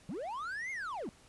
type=linear two-way sweep; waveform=triangle; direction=up then down; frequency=145.4 to 2176 to 172.5 Hz; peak=-35 dBFS; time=0.09-1.09 s; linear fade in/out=0 ms; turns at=0.71 s; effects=pink hiss -61 dBFS RMS until 1.28 s + resampled to 24000 Hz